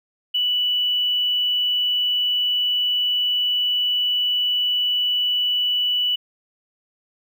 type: tone with hard clipping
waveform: triangle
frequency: 2960 Hz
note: F#7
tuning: in tune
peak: -18 dBFS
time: 0.34-6.16 s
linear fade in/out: 10 ms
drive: 3 dB
effects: none